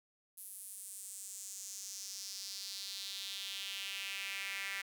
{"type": "tone with high-pass filter sweep", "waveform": "sawtooth", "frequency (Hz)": 196.2, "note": "G3", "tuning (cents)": 2, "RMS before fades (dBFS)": -44, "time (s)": [0.37, 4.82], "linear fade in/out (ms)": 10, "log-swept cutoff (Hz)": [11000, 2000], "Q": 3.1, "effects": []}